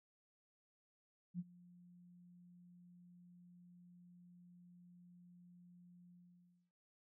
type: tone with ADSR envelope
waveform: sine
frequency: 176.7 Hz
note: F3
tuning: 21 cents sharp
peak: -38 dBFS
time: 1.34-6.72 s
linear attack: 52 ms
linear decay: 37 ms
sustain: -22 dB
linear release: 610 ms
effects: none